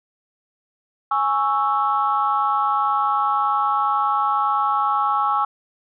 sine chord, C# minor, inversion second, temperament equal, 830.6 / 1108.7 / 1318.5 Hz, G#5 / C#6 / E6, 0 / 0 / 0 cents, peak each -21 dBFS, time 1.11-5.45 s, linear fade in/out 5 ms, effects tanh soft clip ceiling -8 dBFS

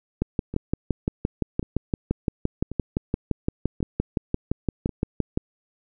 two click trains, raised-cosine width 3 ms, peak -9 / -19 dBFS, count 31 / 5, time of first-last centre 0.22-5.375 / 0.54-4.893 s, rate 5.82 / 0.919 Hz, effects none

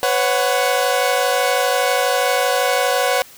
sawtooth chord, B suspended second, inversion none, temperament equal with one note detuned, 501.9 / 554.4 / 740 Hz, B4 / C#5 / F#5, +28 / 0 / 0 cents, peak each -16 dBFS, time 0.03-3.22 s, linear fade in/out 0 ms, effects white hiss -43 dBFS RMS until 3.37 s

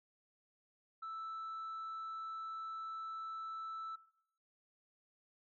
sine tone, 1318.5 Hz, E6, in tune, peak -40 dBFS, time 1.02-3.96 s, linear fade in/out 10 ms, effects noise-tail reverb RT60 0.7 s tail -19 dB re dry + tanh soft clip ceiling -40 dBFS

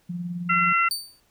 sine tone with tremolo, 175.2 Hz, F3, 6 cents sharp, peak -26 dBFS, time 0.09-0.73 s, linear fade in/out 10 ms, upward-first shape sine, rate 19 Hz, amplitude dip 45%
harmonic tone, 680 Hz, F5, 46 cents flat, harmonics 2 / 3 / 4, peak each -20 / -24 / -25 dBFS, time 0.49-0.89 s, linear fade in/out 10 ms
sawtooth tone with exponential decay, 4580 Hz, D8, 44 cents flat, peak -19 dBFS, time 0.91-1.2 s, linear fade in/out 1 ms, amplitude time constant 63 ms
effects pink hiss -64 dBFS RMS until 1.3 s

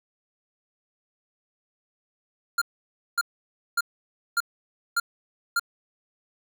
square tone bursts, 1396.9 Hz, F6, in tune, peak -21 dBFS, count 6, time 2.58-5.596 s, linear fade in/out 5 ms, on 36 ms, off 560 ms, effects none

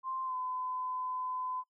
sine tone with pitch glide, 1046.5 to 1014.9 Hz, C6 to B5, 0 to +47 cents, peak -34 dBFS, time 0.03-1.64 s, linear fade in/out 50 ms, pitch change -53 cents, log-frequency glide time 0.24-0.35 s, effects noise-tail reverb RT60 0.1 s tail -22 dB re dry

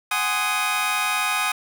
20% pulse chord, Ab dominant seventh, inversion third, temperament just, 747.5 / 830.6 / 1038.3 / 1245.9 Hz, Gb5 / Ab5 / C6 / Eb6, +17 / 0 / -14 / +2 cents, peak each -24 / -23 / -25 / -19 dBFS, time 0.11-1.52 s, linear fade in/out 5 ms, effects 7-bit

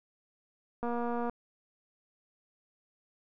click train, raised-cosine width 1 ms, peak -22 dBFS, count 112, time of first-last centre 0.83-1.296 s, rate 238 Hz, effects none

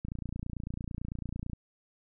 click train, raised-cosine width 5 ms, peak -24 dBFS, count 44, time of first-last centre 0.05-1.533 s, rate 29 Hz, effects none

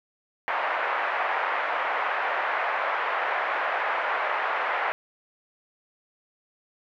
pink band-pass noise, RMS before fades -27 dBFS, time 0.48-4.92 s, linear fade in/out 0 ms, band 640 to 2100 Hz, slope 24 dB/octave, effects none

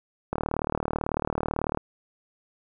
click train, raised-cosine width 1 ms, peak -12 dBFS, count 56, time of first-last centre 0.33-1.774 s, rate 38.1 Hz, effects none

